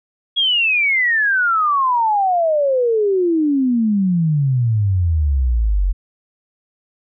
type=exponential sweep; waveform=sine; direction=down; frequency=3344 to 43.65 Hz; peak=-13 dBFS; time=0.36-5.93 s; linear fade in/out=20 ms; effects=none